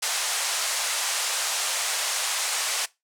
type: band-pass noise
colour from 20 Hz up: white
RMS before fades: -27 dBFS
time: 0.02-2.86 s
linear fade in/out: 10 ms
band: 590 to 9400 Hz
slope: 24 dB/octave
effects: noise-tail reverb RT60 0.2 s tail -20 dB re dry